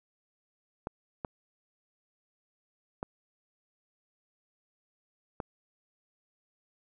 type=clicks; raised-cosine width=1 ms; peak=-20 dBFS; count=4; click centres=0.871 / 1.248 / 3.029 / 5.402 s; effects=none